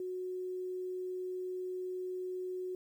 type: tone with quantisation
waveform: sine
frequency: 367.4 Hz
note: F#4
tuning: 12 cents flat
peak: -36 dBFS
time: 0-2.75 s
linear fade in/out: 2 ms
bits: 11
effects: none